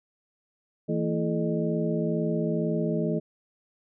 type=tone cluster; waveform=sine; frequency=165 / 227.1 / 334 / 429.5 / 611 Hz; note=E3 / A#3 / E4 / A4 / D#5; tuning=+2 / -45 / +23 / -42 / -32 cents; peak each=-28 / -30 / -32 / -31 / -33 dBFS; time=0.88-3.2 s; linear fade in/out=20 ms; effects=none